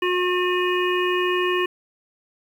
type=harmonic tone with a mistuned harmonic; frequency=361.3 Hz; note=F#4; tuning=41 cents flat; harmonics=1 / 3 / 5 / 7 / 8; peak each=-21 / -26 / -28 / -29 / -30 dBFS; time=0.02-1.66 s; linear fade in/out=5 ms; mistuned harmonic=7; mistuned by=-27 cents; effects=8-bit